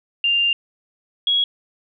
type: tone pair in turn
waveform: sine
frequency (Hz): 2794 / 3323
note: F7 / G#7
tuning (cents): 0 / 0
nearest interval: minor third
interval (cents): 300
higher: second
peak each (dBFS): -15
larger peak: neither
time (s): 0.24-0.53 / 1.27-1.44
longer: first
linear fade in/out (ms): 2
effects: none